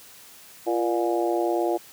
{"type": "harmonic tone with a mistuned harmonic", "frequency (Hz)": 118.8, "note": "A#2", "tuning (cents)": 33, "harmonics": [3, 4, 5, 6, 7], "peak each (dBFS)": [-24, -30, -29, -28, -32], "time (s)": [0.66, 1.78], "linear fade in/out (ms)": 20, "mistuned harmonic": 3, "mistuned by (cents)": -53, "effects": ["white hiss -48 dBFS RMS until 1.92 s", "high-pass 60 Hz 12 dB/octave"]}